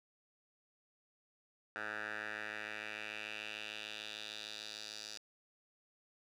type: tone with band-pass filter sweep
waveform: 10% pulse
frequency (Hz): 106.7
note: G#2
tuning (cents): +47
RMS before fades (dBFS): -45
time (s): 1.76-5.18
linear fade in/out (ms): 0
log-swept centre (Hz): 1500 to 5000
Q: 2.8
effects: none